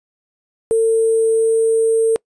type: tone with sample-and-hold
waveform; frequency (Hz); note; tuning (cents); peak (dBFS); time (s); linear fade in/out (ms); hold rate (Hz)
sine; 449.8; A4; +38; -11; 0.71-2.16; 0; 8820
effects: noise-tail reverb RT60 0.1 s tail -25 dB re dry + resampled to 22050 Hz